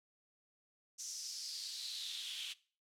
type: noise with high-pass filter sweep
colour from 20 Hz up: pink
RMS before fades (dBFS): -44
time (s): 0.98-2.54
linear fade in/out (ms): 20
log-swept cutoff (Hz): 6100 to 3000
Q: 5.1
effects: noise-tail reverb RT60 0.4 s tail -20 dB re dry + low-pass 10000 Hz 12 dB/octave